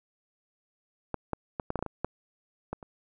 clicks, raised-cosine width 1 ms, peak -16 / -15 / -17 / -16 / -14 / -21 / -16 / -21 / -14 / -19 / -30 dBFS, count 11, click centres 1.143 / 1.333 / 1.598 / 1.704 / 1.757 / 1.791 / 1.826 / 1.863 / 2.046 / 2.73 / 2.828 s, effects none

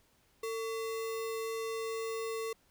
sine tone with sample-and-hold, 449.5 Hz, A4, 37 cents sharp, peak -34 dBFS, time 0.43-2.53 s, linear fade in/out 5 ms, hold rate 1575 Hz, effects pink hiss -69 dBFS RMS until 2.7 s

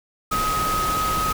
sine tone in noise, 1264 Hz, D#6, 27 cents sharp, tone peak -21 dBFS, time 0.31-1.33 s, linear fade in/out 10 ms, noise pink, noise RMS -27 dBFS, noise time 0.31-1.33 s, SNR +3 dB, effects none

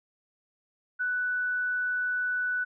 sine tone, 1487 Hz, F#6, 8 cents sharp, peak -26 dBFS, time 0.99-2.65 s, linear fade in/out 20 ms, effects none

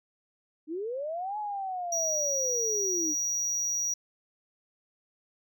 sine linear two-way sweep, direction up then down, 293.7 to 854 to 293.7 Hz, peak -31 dBFS, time 0.67-3.15 s, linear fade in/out 50 ms, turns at 1.38 s
triangle tone, 5770 Hz, F#8, 44 cents flat, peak -26 dBFS, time 1.92-3.94 s, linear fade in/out 5 ms
effects none

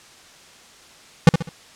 square tone with echo, 164.81 Hz, E3, in tune, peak -5 dBFS, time 1.27-1.29 s, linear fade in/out 2 ms, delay 67 ms, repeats 3, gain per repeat -9 dB, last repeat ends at 1.491 s, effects white hiss -47 dBFS RMS until 1.75 s + low-pass 7000 Hz 12 dB/octave

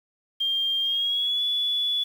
sine tone with pitch glide, 3196 to 3425 Hz, G7 to A7, +33 to -47 cents, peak -22 dBFS, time 0.4-2.04 s, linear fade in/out 10 ms, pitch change +120 cents, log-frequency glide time 0.81-1.41 s, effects 8-bit

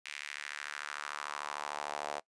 sawtooth tone with high-pass filter sweep, 73.42 Hz, D2, in tune, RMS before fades -41 dBFS, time 0.05-2.2 s, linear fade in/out 10 ms, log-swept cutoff 2300 to 670 Hz, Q 2.4, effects noise-tail reverb RT60 0.1 s tail -22 dB re dry + resampled to 22050 Hz

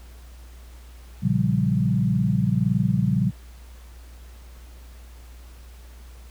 sine chord, G half-diminished seventh, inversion first, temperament equal, 116.54 / 138.59 / 174.61 / 196 Hz, Bb2 / Db3 / F3 / G3, 0 / 0 / 0 / 0 cents, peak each -24 dBFS, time 1.22-3.31 s, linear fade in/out 20 ms, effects added 60 Hz sine -41 dBFS peak until 6.3 s + pink hiss -53 dBFS RMS until 6.3 s

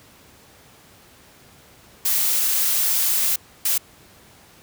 blue noise bursts at uneven times, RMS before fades -20 dBFS, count 2, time 2.05-3.36 / 3.65-3.78 s, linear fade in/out 5 ms, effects pink hiss -50 dBFS RMS until 4.62 s + high-pass 60 Hz 12 dB/octave

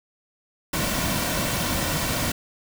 pink noise with comb filter, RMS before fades -25 dBFS, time 0.73-2.32 s, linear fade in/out 5 ms, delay 2.4 ms, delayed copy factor -0.5, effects none

